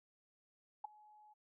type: tone with ADSR envelope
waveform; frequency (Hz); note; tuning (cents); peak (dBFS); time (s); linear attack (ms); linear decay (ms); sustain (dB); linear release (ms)
sine; 846; G#5; +32; -36; 0.84-1.34; 7; 10; -24; 16
effects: none